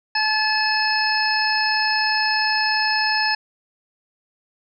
harmonic tone, 863 Hz, A5, 34 cents flat, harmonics 1 / 2 / 3 / 5 / 6, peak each -23 / -22 / -27 / -28 / -23 dBFS, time 0.15-3.35 s, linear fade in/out 5 ms, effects none

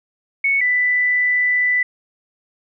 sine tone pair in turn, 2214 / 1986.2 Hz, C#7 / B6, -3 / +9 cents, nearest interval major second, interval 188 cents, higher first, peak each -14 dBFS, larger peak neither, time 0.44-0.61 / 0.61-1.83 s, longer second, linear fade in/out 5 ms, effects none

